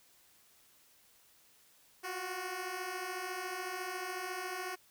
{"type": "beating tone pair", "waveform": "10% pulse", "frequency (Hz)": [357.3, 371.3], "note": ["F4", "F#4"], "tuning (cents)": [40, 6], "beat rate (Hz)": 14, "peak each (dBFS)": [-35, -31], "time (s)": [2.03, 4.76], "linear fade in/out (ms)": 20, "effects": ["white hiss -65 dBFS RMS until 4.9 s"]}